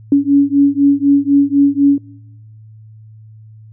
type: beating tone pair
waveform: sine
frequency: 280 / 284 Hz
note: C#4 / C#4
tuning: +18 / +42 cents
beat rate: 4 Hz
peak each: -11 dBFS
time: 0.12-1.98 s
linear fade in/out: 2 ms
effects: noise-tail reverb RT60 0.9 s tail -22 dB re dry + added 109 Hz sine -36 dBFS peak until 3.72 s